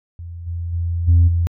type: tone with level steps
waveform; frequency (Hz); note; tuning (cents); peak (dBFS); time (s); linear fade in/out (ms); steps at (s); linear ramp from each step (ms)
sine; 85.3; F2; -40; -29 / -22 / -18 / -7 / -14; 0.19-1.47; 0; 0.46 / 0.72 / 1.07 / 1.27; 20
effects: tanh soft clip ceiling -6 dBFS